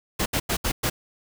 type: noise bursts at uneven times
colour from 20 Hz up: pink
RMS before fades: -24 dBFS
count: 5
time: 0.19-0.26 / 0.33-0.4 / 0.49-0.57 / 0.64-0.72 / 0.83-0.9 s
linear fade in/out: 10 ms
effects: none